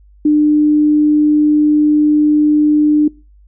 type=tone; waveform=sine; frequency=300 Hz; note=D4; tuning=37 cents sharp; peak=-7 dBFS; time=0.25-3.08 s; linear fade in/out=5 ms; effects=noise-tail reverb RT60 0.3 s tail -23 dB re dry + added 50 Hz sine -42 dBFS peak until 3.47 s